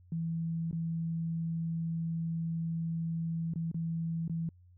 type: tone with dropouts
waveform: sine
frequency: 164.81 Hz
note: E3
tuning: in tune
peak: -31 dBFS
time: 0.12-4.49 s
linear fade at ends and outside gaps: 2 ms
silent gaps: 0.712-0.728 / 3.537-3.558 / 3.715-3.744 / 4.279-4.296 s
effects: added 89 Hz sine -56 dBFS peak until 4.77 s